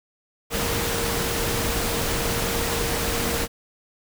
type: tone in noise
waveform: sine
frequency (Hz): 466.2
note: A#4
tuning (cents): 0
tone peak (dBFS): -31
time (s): 0.5-3.48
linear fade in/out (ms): 50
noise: pink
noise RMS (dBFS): -25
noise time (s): 0.5-3.48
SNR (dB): -9
effects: none